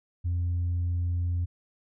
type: tone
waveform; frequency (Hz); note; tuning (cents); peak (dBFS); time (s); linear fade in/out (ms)
sine; 87.31; F2; 0; -23; 0.24-1.46; 20
effects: tanh soft clip ceiling -23 dBFS